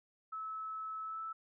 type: tone with pitch glide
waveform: sine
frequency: 1300 to 1315.1 Hz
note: E6 to E6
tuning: -24 to -4 cents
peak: -39 dBFS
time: 0.32-1.33 s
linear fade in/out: 10 ms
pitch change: +20 cents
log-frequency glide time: 1.03-1.21 s
effects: none